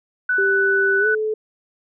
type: tone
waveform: sine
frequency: 1490 Hz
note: F#6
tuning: 12 cents sharp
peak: -16 dBFS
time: 0.29-1.15 s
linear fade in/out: 5 ms
type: tone with pitch glide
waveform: sine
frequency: 392.2 to 432.7 Hz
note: G4 to A4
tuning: +1 to -29 cents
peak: -19 dBFS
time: 0.38-1.34 s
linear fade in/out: 5 ms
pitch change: +170 cents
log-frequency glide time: 0.99-1.07 s
effects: none

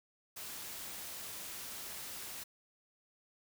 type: noise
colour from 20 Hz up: white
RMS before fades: -45 dBFS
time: 0.36-2.44 s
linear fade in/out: 10 ms
effects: none

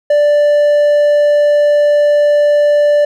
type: tone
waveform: triangle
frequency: 587.3 Hz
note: D5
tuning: in tune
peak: -5 dBFS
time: 0.1-3.05 s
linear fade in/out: 5 ms
effects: none

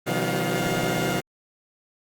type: tone cluster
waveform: 15% pulse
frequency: 125.4 / 156.4 / 173 / 191.1 / 708 Hz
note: B2 / D#3 / F3 / G3 / F5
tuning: +27 / +9 / -16 / -44 / +23 cents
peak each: -23 dBFS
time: 0.06-1.21 s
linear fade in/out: 20 ms
effects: Opus 24 kbps

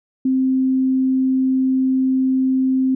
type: tone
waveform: sine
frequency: 261.6 Hz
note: C4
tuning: in tune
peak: -14 dBFS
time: 0.25-2.95 s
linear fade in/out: 5 ms
effects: none

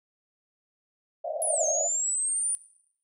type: band-pass noise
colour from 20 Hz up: white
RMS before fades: -31 dBFS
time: 1.24-1.88 s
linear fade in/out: 10 ms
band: 580 to 670 Hz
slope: 96 dB/octave
type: linear two-way sweep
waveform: sine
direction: down then up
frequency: 10780 to 6320 to 9450 Hz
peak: -25 dBFS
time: 1.42-2.55 s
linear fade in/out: 0 ms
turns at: 1.66 s
effects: noise-tail reverb RT60 0.7 s tail -17 dB re dry

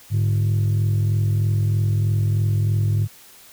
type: tone pair together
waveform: sine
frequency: 104.34 / 147.5 Hz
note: G#2 / D3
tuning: +9 / +8 cents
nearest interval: tritone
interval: 599 cents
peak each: -15 / -22 dBFS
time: 0.1-3.08 s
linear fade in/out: 50 ms
effects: tanh soft clip ceiling -14 dBFS + white hiss -47 dBFS RMS until 3.52 s

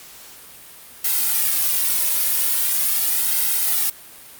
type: noise with flanger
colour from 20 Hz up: blue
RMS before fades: -19 dBFS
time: 1.04-3.9 s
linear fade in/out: 5 ms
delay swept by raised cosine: 1.7 to 2.6 ms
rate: 0.42 Hz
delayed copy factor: -0.65
effects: white hiss -42 dBFS RMS until 4.39 s + Opus 48 kbps

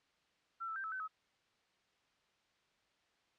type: tone with pitch steps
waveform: sine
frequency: 1349 / 1319 / 1569 / 1307 / 1525 / 1279 Hz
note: E6 / E6 / G6 / E6 / G6 / D#6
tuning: +40 / +1 / +1 / -15 / -48 / +47 cents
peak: -39 dBFS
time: 0.6-1.08 s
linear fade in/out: 20 ms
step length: 80 ms
effects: white hiss -75 dBFS RMS until 3.38 s + low-pass 4000 Hz 12 dB/octave

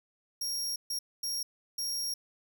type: tone bursts at uneven times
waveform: sawtooth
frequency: 5588 Hz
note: F8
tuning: in tune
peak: -29 dBFS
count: 4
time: 0.41-0.76 / 0.9-0.99 / 1.23-1.43 / 1.78-2.14 s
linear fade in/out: 5 ms
effects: none

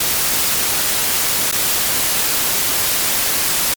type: noise with dropouts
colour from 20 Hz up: white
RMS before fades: -17 dBFS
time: 0-3.74 s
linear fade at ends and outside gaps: 5 ms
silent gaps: 1.515-1.523 s
effects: MP3 96 kbps

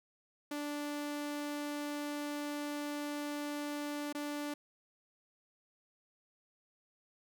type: tone with dropouts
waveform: sawtooth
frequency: 292.7 Hz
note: D4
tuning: 6 cents flat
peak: -33 dBFS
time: 0.51-4.54 s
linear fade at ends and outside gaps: 5 ms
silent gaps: 4.127-4.148 s
effects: none

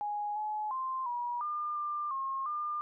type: tone with pitch steps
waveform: sine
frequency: 830 / 850 / 1046 / 963 / 1203 / 1193 / 1076 / 1202 Hz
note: G#5 / G#5 / C6 / B5 / D6 / D6 / C6 / D6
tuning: -1 / +40 / -1 / -44 / +41 / +27 / +48 / +40 cents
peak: -32 dBFS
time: 0.01-2.81 s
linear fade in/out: 0 ms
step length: 350 ms
effects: none

